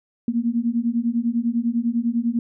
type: beating tone pair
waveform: sine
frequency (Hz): 229.6 / 239.6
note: A#3 / A#3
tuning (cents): -26 / +48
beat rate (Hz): 10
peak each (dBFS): -22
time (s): 0.28-2.39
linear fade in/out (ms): 2
effects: none